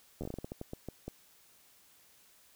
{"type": "slowing click train", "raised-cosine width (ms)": 2, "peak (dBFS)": -26, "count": 14, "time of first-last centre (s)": [0.21, 1.08], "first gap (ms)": 11, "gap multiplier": 1.27, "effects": ["white hiss -63 dBFS RMS until 2.55 s"]}